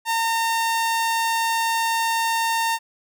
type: tone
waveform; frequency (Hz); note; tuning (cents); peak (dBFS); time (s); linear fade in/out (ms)
sawtooth; 912; A#5; -38; -16; 0.05-2.79; 50
effects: none